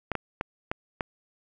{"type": "clicks", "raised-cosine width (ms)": 0.5, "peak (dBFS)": -13, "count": 5, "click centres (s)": [0.117, 0.153, 0.411, 0.715, 1.008], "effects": []}